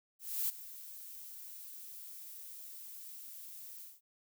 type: noise with ADSR envelope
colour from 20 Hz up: violet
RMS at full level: -33 dBFS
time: 0.19-4.01 s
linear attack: 300 ms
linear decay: 13 ms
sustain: -16 dB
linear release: 190 ms
effects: none